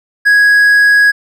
triangle tone, 1661.2 Hz, G#6, in tune, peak -3 dBFS, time 0.25-1.12 s, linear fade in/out 20 ms, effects none

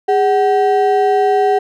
triangle ring-modulated tone, 580 Hz, D5, 22 cents flat, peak -5 dBFS, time 0.08-1.59 s, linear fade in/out 10 ms, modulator 170 Hz, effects none

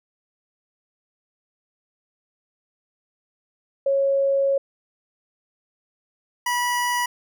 sine / 25% pulse tone pair in turn, 550 / 974.6 Hz, C#5 / B5, -14 / -23 cents, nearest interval minor seventh, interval 991 cents, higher second, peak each -17 dBFS, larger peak neither, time 3.86-4.58 / 6.46-7.06 s, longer first, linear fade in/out 5 ms, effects none

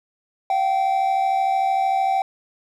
triangle tone pair together, 698.5 / 771.7 Hz, F5 / G5, 0 / -27 cents, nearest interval major second, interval 173 cents, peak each -24 / -16 dBFS, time 0.5-2.22 s, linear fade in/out 2 ms, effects none

